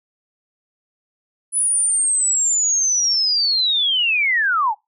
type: linear sweep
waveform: sine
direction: down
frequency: 10060 to 784 Hz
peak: -15 dBFS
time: 1.52-4.75 s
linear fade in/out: 50 ms
effects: noise-tail reverb RT60 0.2 s tail -24 dB re dry